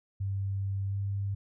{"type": "tone with pitch glide", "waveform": "sine", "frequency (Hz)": [98, 99.31], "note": ["G2", "G2"], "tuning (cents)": [0, 23], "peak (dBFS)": -29, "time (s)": [0.2, 1.35], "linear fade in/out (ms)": 10, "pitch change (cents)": 23, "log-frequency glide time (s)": [0.88, 0.95], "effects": []}